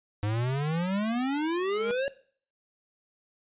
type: exponential sweep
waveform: square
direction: up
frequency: 101.6 to 563 Hz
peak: -27 dBFS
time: 0.23-2.08 s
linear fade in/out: 0 ms
type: tone with exponential growth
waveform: sawtooth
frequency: 208 Hz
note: G#3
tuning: 3 cents sharp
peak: -28 dBFS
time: 1.46-1.91 s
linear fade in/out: 0 ms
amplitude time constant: 96 ms
effects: noise-tail reverb RT60 0.5 s tail -19 dB re dry + resampled to 8000 Hz